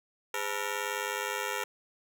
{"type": "ring-modulated tone", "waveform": "10% pulse", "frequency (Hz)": 461.3, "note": "A#4", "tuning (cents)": -18, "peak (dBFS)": -20, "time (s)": [0.34, 1.64], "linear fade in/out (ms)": 2, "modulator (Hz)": 49.7, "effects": []}